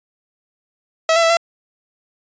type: tone with pitch steps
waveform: sawtooth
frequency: 648 / 671 / 659 / 675 Hz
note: E5 / E5 / E5 / E5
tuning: -30 / +31 / -1 / +41 cents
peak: -8 dBFS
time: 1.09-1.37 s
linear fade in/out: 2 ms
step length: 70 ms
effects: resampled to 16000 Hz